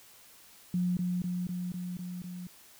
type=tone with echo; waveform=sine; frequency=179 Hz; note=F3; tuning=43 cents sharp; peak=-26 dBFS; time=0.74-0.97 s; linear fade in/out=2 ms; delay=250 ms; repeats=6; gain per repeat=-2 dB; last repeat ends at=2.47 s; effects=white hiss -56 dBFS RMS until 2.79 s